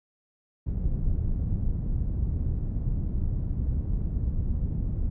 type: low-pass noise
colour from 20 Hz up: pink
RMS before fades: -27 dBFS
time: 0.66-5.1 s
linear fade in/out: 10 ms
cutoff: 130 Hz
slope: 12 dB/octave
effects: none